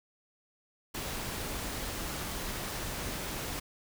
pink noise, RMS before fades -37 dBFS, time 0.94-3.6 s, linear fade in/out 10 ms, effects none

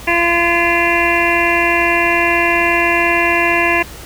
harmonic tone, 342.4 Hz, F4, 34 cents flat, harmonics 1 / 2 / 3 / 5 / 6 / 7 / 8, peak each -19 / -19 / -19 / -19 / -19 / -19 / -19 dBFS, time 0.07-3.83 s, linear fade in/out 10 ms, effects added 60 Hz sine -34 dBFS peak until 4.05 s + pink hiss -34 dBFS RMS until 4.05 s

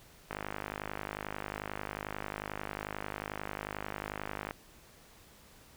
click train, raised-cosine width 0.5 ms, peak -21 dBFS, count 216, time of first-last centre 0.31-4.509 s, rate 51.2 Hz, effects pink hiss -58 dBFS RMS until 5.76 s

